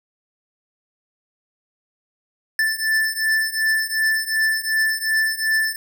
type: beating tone pair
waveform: square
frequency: 1760 / 1762.7 Hz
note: A6 / A6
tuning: 0 / +3 cents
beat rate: 2.7 Hz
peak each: -23 / -21 dBFS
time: 2.59-5.76 s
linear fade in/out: 2 ms
effects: none